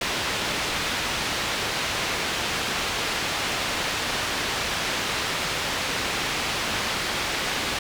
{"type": "low-pass noise", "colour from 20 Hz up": "white", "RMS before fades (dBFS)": -27, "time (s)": [0.01, 7.79], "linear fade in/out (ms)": 5, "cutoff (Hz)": 3700, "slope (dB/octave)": 12, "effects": []}